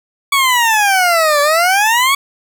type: exponential two-way sweep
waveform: 20% pulse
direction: down then up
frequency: 1136 to 571 to 1136 Hz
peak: -5 dBFS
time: 0.32-2.15 s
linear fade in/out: 5 ms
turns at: 1.41 s
effects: 7-bit